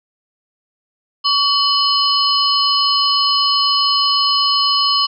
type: tone cluster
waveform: sine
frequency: 1132 / 2984 / 4263 / 5070 Hz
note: C#6 / F#7 / C8 / D#8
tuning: +36 / +14 / +32 / +32 cents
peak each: -18 dBFS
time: 1.24-5.07 s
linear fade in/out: 20 ms
effects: none